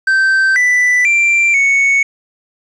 triangle tone with pitch steps, 1555 / 1983 / 2359 / 2217 Hz, G6 / B6 / D7 / C#7, -14 / +7 / +7 / 0 cents, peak -7 dBFS, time 0.07-2.03 s, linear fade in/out 5 ms, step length 490 ms, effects resampled to 22050 Hz + 7-bit

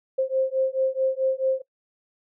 sine beating tone pair, 525 / 529.6 Hz, C5 / C5, +6 / +21 cents, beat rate 4.6 Hz, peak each -24 dBFS, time 0.18-1.62 s, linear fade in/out 10 ms, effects noise-tail reverb RT60 0.1 s tail -22 dB re dry

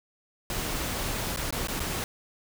pink noise with dropouts, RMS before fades -31 dBFS, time 0.5-2.04 s, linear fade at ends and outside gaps 1 ms, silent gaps 1.362-1.372 / 1.507-1.525 / 1.672-1.684 / 1.796-1.802 s, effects none

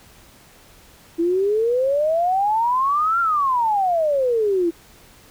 sine exponential two-way sweep, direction up then down, 328.4 to 1396.9 to 328.4 Hz, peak -16 dBFS, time 1.18-4.71 s, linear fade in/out 20 ms, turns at 3.2 s, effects pink hiss -49 dBFS RMS until 5.3 s

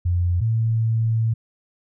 sine tone pair in turn, 88 / 112.85 Hz, F2 / A2, +14 / +44 cents, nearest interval major third, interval 430 cents, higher second, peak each -17 dBFS, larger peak neither, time 0.05-0.41 / 0.41-1.34 s, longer second, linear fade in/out 10 ms, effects none

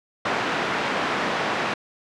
white band-pass noise, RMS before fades -25 dBFS, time 0.25-1.74 s, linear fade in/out 5 ms, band 170 to 1700 Hz, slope 12 dB/octave, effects low-pass 7000 Hz 12 dB/octave

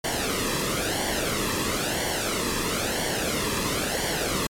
pink noise with flanger, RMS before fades -26 dBFS, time 0.04-4.47 s, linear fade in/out 5 ms, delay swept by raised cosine 0.78 to 1.38 ms, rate 1 Hz, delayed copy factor -0.65, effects low-pass 12000 Hz 12 dB/octave + MP3 96 kbps

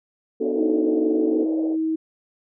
pink band-pass noise, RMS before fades -34 dBFS, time 0.4-1.77 s, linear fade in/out 50 ms, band 430 to 630 Hz, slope 48 dB/octave
sine chord, B minor seventh, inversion none, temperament equal, 246.9 / 293.7 / 370 / 440 Hz, B3 / D4 / F#4 / A4, 0 / 0 / 0 / 0 cents, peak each -29 / -28 / -28 / -23 dBFS, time 0.4-1.45 s, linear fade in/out 10 ms
sine tone with pitch glide, 315.4 to 319.1 Hz, D#4 to D#4, +24 to +44 cents, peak -20 dBFS, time 0.57-1.96 s, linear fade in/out 10 ms, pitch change +20 cents, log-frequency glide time 0.94-1.46 s
effects none

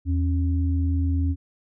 sine tone pair together, 81.6 / 273.8 Hz, E2 / C#4, -17 / -21 cents, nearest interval octave + major sixth, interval 2096 cents, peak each -20 / -28 dBFS, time 0.05-1.36 s, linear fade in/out 50 ms, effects none

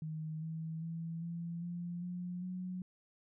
sine tone with pitch steps, 156.9 / 160.94 / 165.08 / 169.33 / 173.69 / 178.16 / 182.75 Hz, D#3 / E3 / E3 / E3 / F3 / F3 / F#3, +15 / -41 / +3 / +47 / -9 / +35 / -21 cents, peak -38 dBFS, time 0.02-2.82 s, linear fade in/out 2 ms, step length 400 ms, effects none

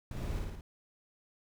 brown noise with echo, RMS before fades -39 dBFS, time 0.11-0.39 s, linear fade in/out 2 ms, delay 55 ms, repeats 4, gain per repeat -2 dB, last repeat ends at 0.61 s, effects none

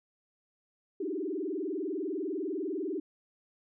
sine tone with vibrato, 344.3 Hz, F4, 25 cents flat, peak -31 dBFS, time 1-3 s, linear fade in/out 5 ms, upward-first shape sine, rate 20 Hz, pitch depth 290 cents each way, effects none

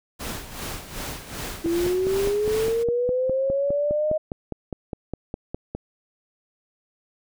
pink noise with tremolo, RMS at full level -31 dBFS, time 0.19-2.84 s, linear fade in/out 20 ms, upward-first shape sine, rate 2.6 Hz, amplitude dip 70%
sine linear sweep, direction up, 329.6 to 624 Hz, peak -20 dBFS, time 1.64-4.18 s, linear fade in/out 10 ms
click train, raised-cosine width 2 ms, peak -16 dBFS, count 21, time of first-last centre 1.66-5.75 s, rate 4.89 Hz
effects none

